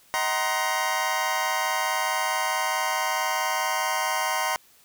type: chord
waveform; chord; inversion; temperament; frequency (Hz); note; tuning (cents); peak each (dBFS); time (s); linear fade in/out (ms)
25% pulse; C half-diminished seventh; first; just; 627.9 / 753.5 / 941.9 / 1046.5; Eb5 / Gb5 / Bb5 / C6; +16 / +31 / +18 / 0; -29 / -26 / -24 / -25; 0.14-4.56; 0
effects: white hiss -57 dBFS RMS until 4.84 s